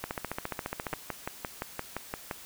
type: two click trains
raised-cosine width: 0.5 ms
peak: -17 / -17 dBFS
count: 14 / 9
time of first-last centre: 0.04-0.937 / 0.93-2.312 s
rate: 14.5 / 5.79 Hz
effects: white hiss -48 dBFS RMS until 2.45 s